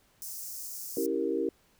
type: high-pass noise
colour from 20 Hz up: white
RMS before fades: -40 dBFS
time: 0.22-1.06 s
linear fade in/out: 0 ms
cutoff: 5100 Hz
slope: 48 dB/octave
type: chord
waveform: sine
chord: C# diminished seventh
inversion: none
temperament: equal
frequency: 277.2 / 329.6 / 392 / 466.2 Hz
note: C#4 / E4 / G4 / Bb4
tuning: 0 / 0 / 0 / 0 cents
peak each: -35 / -32 / -32 / -32 dBFS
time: 0.97-1.49 s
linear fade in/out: 2 ms
effects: pink hiss -66 dBFS RMS until 1.79 s